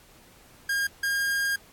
45% pulse tone pair in turn, 1618 / 1618 Hz, G#6 / G#6, -46 / -46 cents, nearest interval unison, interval 0 cents, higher neither, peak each -24 dBFS, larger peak neither, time 0.69-0.87 / 1.03-1.56 s, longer second, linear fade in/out 5 ms, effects pink hiss -55 dBFS RMS until 1.72 s + AAC 64 kbps

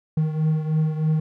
triangle beating tone pair, 155.56 / 158.76 Hz, D#3 / D#3, 0 / +35 cents, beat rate 3.2 Hz, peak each -18 / -24 dBFS, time 0.17-1.2 s, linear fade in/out 5 ms, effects none

